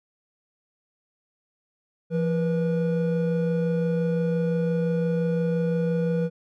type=tone pair together; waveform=triangle; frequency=170 / 484.2 Hz; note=F3 / B4; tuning=-46 / -34 cents; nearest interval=octave + tritone; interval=1812 cents; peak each=-21 / -24 dBFS; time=2.1-6.3 s; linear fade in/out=50 ms; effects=none